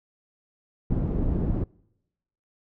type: low-pass noise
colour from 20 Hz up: pink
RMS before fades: -25 dBFS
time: 0.9-1.64 s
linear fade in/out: 5 ms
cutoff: 310 Hz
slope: 12 dB/octave
effects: noise-tail reverb RT60 0.9 s tail -26 dB re dry